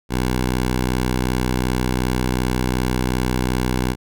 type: tone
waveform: 10% pulse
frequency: 62.7 Hz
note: B1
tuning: 27 cents sharp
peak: -10 dBFS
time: 0.09-3.96 s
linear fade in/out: 50 ms
effects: none